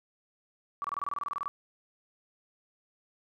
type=tone bursts; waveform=sine; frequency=1149 Hz; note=D6; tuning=38 cents flat; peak=-30 dBFS; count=14; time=0.82-1.48 s; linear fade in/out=0 ms; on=23 ms; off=26 ms; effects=none